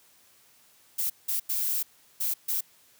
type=noise bursts at uneven times; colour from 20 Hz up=violet; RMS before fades=-28 dBFS; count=5; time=0.98-1.1 / 1.28-1.4 / 1.49-1.83 / 2.2-2.34 / 2.48-2.61 s; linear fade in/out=10 ms; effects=white hiss -60 dBFS RMS until 2.99 s + high-pass 60 Hz 12 dB/octave